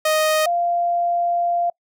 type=tone pair in turn; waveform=sawtooth / sine; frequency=622.3 / 694.1 Hz; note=D#5 / F5; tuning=0 / -11 cents; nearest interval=major second; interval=189 cents; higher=second; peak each=-12 / -17 dBFS; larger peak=first; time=0.05-0.46 / 0.46-1.7 s; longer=second; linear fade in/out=5 ms; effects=noise-tail reverb RT60 0.1 s tail -26 dB re dry